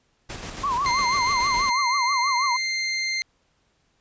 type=noise with tremolo; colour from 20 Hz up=pink; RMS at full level=-34 dBFS; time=0.29-1.7 s; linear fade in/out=10 ms; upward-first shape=square; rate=7.2 Hz; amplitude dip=35%
type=tone with vibrato; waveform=sine; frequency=1046.5 Hz; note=C6; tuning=in tune; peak=-21 dBFS; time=0.63-2.57 s; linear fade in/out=10 ms; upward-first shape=triangle; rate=6.2 Hz; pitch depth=200 cents each way
type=tone; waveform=25% pulse; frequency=2093 Hz; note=C7; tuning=in tune; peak=-20 dBFS; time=0.86-3.22 s; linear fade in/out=0 ms
effects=pink hiss -67 dBFS RMS until 4 s + resampled to 16000 Hz